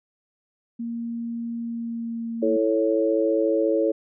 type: tone with pitch glide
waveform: sine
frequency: 233.1 to 229.8 Hz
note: A#3 to A#3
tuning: 0 to -25 cents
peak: -27 dBFS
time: 0.79-2.57 s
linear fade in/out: 10 ms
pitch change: -25 cents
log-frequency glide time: 1.6-2.35 s
type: chord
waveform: sine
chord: A major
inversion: second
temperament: equal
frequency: 329.6 / 440 / 554.4 Hz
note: E4 / A4 / C#5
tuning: 0 / 0 / 0 cents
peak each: -23 dBFS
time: 2.42-3.92 s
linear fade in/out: 10 ms
effects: none